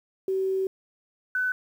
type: tone pair in turn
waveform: sine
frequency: 381.9 / 1504.4 Hz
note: G4 / F#6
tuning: -45 / +28 cents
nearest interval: 2 octaves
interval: 2373 cents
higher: second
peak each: -23 dBFS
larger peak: neither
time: 0.28-0.67 / 1.35-1.52 s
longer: first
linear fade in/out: 2 ms
effects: 9-bit